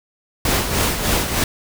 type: noise with tremolo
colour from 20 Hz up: pink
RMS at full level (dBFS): -17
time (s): 0.45-1.44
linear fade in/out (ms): 2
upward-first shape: sine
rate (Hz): 3.3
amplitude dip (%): 55
effects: none